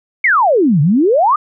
sine exponential two-way sweep, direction down then up, 2270 to 136.4 to 1266 Hz, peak -8 dBFS, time 0.24-1.36 s, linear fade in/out 5 ms, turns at 0.81 s, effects none

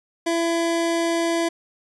25% pulse tone, 335.1 Hz, E4, 29 cents sharp, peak -16 dBFS, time 0.26-1.49 s, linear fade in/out 10 ms, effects resampled to 24000 Hz

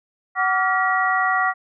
sine tone cluster, 749 / 1153 / 1403 / 1918 Hz, F#5 / D6 / F6 / A#6, +21 / -32 / +8 / +49 cents, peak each -22 / -22 / -24 / -22 dBFS, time 0.35-1.54 s, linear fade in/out 50 ms, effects none

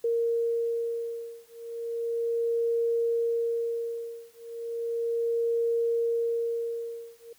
sine beating tone pair, 464.5 / 464.85 Hz, A#4 / A#4, -6 / -5 cents, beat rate 0.35 Hz, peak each -29 dBFS, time 0.04-7.33 s, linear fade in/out 5 ms, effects white hiss -61 dBFS RMS until 7.38 s

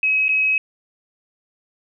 sine tone with dropouts, 2552 Hz, D#7, 43 cents sharp, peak -15 dBFS, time 0.03-0.58 s, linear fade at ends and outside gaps 2 ms, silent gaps 0.283-0.29 s, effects none

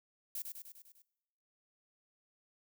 violet noise with echo, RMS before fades -40 dBFS, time 0.35-0.42 s, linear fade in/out 2 ms, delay 100 ms, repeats 6, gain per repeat -4 dB, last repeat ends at 1.02 s, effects noise-tail reverb RT60 1.0 s tail -22 dB re dry

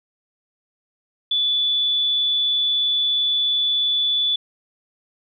sine tone, 3463 Hz, A7, 28 cents flat, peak -17 dBFS, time 1.31-4.36 s, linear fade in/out 5 ms, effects none

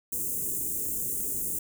white band-stop noise, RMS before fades -31 dBFS, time 0.12-1.59 s, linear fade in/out 5 ms, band 470 to 7000 Hz, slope 48 dB/octave, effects none

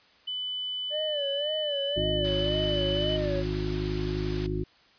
sine tone, 3000 Hz, F#7, 23 cents sharp, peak -30 dBFS, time 0.27-3.17 s, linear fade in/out 10 ms
triangle tone with vibrato, 587.3 Hz, D5, in tune, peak -27 dBFS, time 0.9-3.44 s, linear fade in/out 50 ms, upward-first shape sine, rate 1.9 Hz, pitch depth 98 cents each way
harmonic tone, 51.6 Hz, G#1, 10 cents flat, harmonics 1 / 2 / 3 / 5 / 6 / 7, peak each -33 / -35 / -34 / -38 / -37 / -32 dBFS, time 1.96-4.64 s, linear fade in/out 10 ms
white noise, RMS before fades -38 dBFS, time 2.24-4.47 s, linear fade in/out 10 ms
effects white hiss -59 dBFS RMS until 4.98 s + resampled to 11025 Hz

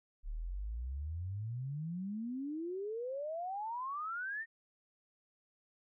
sine exponential sweep, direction up, 34.85 to 1864.7 Hz, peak -37 dBFS, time 0.23-4.46 s, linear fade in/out 50 ms, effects none

